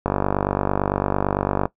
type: click train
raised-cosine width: 1 ms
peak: -5 dBFS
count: 79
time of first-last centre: 0.06-1.655 s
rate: 48.9 Hz
effects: noise-tail reverb RT60 0.1 s tail -18 dB re dry